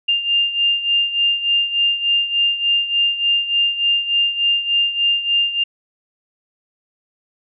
sine beating tone pair, 2800 / 2803.4 Hz, F7 / F7, +4 / +6 cents, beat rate 3.4 Hz, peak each -16 / -21 dBFS, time 0.08-5.64 s, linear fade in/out 10 ms, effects none

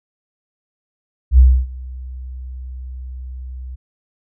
sine tone with ADSR envelope, 63.6 Hz, C2, 48 cents flat, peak -3 dBFS, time 1.31-3.76 s, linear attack 73 ms, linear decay 280 ms, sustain -24 dB, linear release 15 ms, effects none

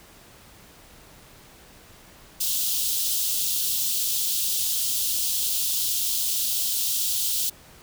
white high-pass noise, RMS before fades -25 dBFS, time 2.4-7.5 s, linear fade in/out 10 ms, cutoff 3000 Hz, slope 48 dB/octave, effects pink hiss -50 dBFS RMS until 7.82 s

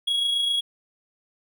triangle tone with amplitude modulation, 3322 Hz, G#7, in tune, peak -18 dBFS, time 0.07-0.61 s, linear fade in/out 10 ms, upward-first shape sine, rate 27.7 Hz, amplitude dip 35%, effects none

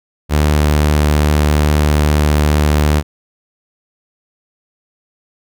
sawtooth tone, 74.8 Hz, D2, 32 cents sharp, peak -6 dBFS, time 0.29-3.03 s, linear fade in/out 50 ms, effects none

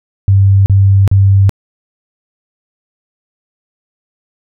sine tone bursts, 98 Hz, G2, in tune, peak -4 dBFS, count 3, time 0.28-1.494 s, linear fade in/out 0 ms, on 380 ms, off 37 ms, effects none

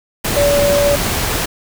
sine tone in noise, 573 Hz, D5, 43 cents flat, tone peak -11 dBFS, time 0.36-0.96 s, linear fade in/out 10 ms, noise pink, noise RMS -18 dBFS, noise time 0.24-1.46 s, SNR +4 dB, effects none

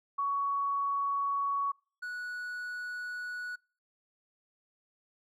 sine / triangle tone pair in turn, 1120 / 1469.8 Hz, C#6 / F#6, +18 / -12 cents, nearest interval perfect fourth, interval 470 cents, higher second, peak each -28 / -34 dBFS, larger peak first, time 0.18-1.72 / 2.02-3.56 s, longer neither, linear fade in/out 10 ms, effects noise-tail reverb RT60 0.4 s tail -26 dB re dry

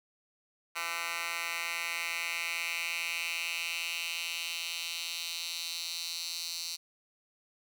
10% pulse tone with high-pass filter sweep, 168.8 Hz, E3, 41 cents sharp, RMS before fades -36 dBFS, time 0.75-6.77 s, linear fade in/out 20 ms, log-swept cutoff 1600 to 4500 Hz, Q 2.7, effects none

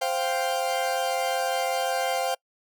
40% pulse chord, C suspended fourth, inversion none, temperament equal, 523.3 / 698.5 / 784 Hz, C5 / F5 / G5, 0 / 0 / 0 cents, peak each -28 dBFS, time 0.01-2.35 s, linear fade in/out 10 ms, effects noise-tail reverb RT60 0.1 s tail -26 dB re dry

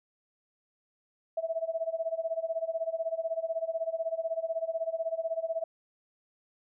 sine tone with tremolo, 655 Hz, E5, 11 cents flat, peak -26 dBFS, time 1.37-5.64 s, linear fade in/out 5 ms, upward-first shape sine, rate 16 Hz, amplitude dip 90%, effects none

